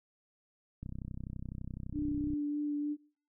click train, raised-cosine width 5 ms, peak -29 dBFS, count 49, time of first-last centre 0.83-2.335 s, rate 31.9 Hz
sine tone with vibrato, 293.7 Hz, D4, in tune, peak -31 dBFS, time 1.93-2.97 s, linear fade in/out 50 ms, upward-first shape sine, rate 3.3 Hz, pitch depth 12 cents each way
effects noise-tail reverb RT60 0.5 s tail -25 dB re dry

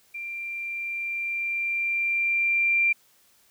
sine tone with level ramp, 2371 Hz, D7, 16 cents sharp, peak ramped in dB -32 to -18 dBFS, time 0.14-2.93 s, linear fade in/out 10 ms, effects white hiss -61 dBFS RMS until 3.5 s

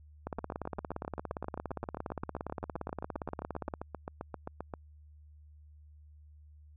two click trains, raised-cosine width 1 ms, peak -24 / -22 dBFS, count 34 / 61, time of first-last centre 0.39-4.738 / 0.27-3.738 s, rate 7.59 / 17.3 Hz, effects added 75 Hz sine -53 dBFS peak until 6.76 s

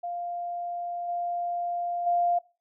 sine tone with level steps, 698.5 Hz, F5, in tune, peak -30 / -27 / -21 dBFS, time 0.03-2.39 s, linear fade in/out 10 ms, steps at 1.08 / 2.06 s, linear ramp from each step 10 ms, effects noise-tail reverb RT60 0.3 s tail -21 dB re dry

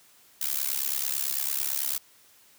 blue noise with amplitude modulation, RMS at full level -25 dBFS, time 0.41-1.98 s, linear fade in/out 5 ms, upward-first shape sine, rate 69 Hz, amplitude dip 95%, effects white hiss -58 dBFS RMS until 2.58 s + high-pass 80 Hz 12 dB/octave

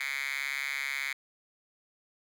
5% pulse tone with high-pass filter, 138.59 Hz, C#3, in tune, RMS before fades -34 dBFS, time 0-1.13 s, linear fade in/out 5 ms, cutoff 2200 Hz, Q 8.8, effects none

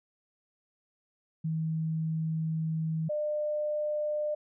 sine tone pair in turn, 159.9 / 600.6 Hz, D#3 / D5, +48 / +39 cents, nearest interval octave + major seventh, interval 2291 cents, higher second, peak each -28 dBFS, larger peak neither, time 1.44-3.09 / 3.09-4.35 s, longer first, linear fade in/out 10 ms, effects none

